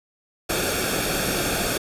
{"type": "noise with comb filter", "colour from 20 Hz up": "pink", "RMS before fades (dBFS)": -24, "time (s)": [0.49, 1.78], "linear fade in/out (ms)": 10, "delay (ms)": 1, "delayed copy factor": -0.65, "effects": ["resampled to 32000 Hz"]}